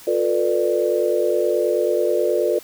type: chord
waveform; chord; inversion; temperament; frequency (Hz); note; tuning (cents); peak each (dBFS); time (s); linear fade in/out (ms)
sine; B half-diminished seventh; second; just; 355.6 / 444.5 / 493.9 / 592.7; F4 / A4 / B4 / D5; +31 / +18 / 0 / +16; -22; 0.07-2.59; 5
effects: white hiss -43 dBFS RMS until 2.63 s